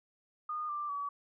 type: tone with pitch steps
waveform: sine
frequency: 1224 / 1181.6 / 1140.7 Hz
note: D#6 / D6 / C#6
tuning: -29 / +10 / +49 cents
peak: -34 dBFS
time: 0.49-1.09 s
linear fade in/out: 5 ms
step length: 200 ms
effects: none